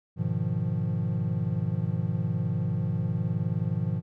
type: chord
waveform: triangle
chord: F half-diminished seventh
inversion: first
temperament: equal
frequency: 103.83 / 123.47 / 155.56 / 174.61 Hz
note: Ab2 / Cb3 / Eb3 / F3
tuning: 0 / 0 / 0 / 0 cents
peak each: -29 dBFS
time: 0.16-4.02 s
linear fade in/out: 50 ms
effects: none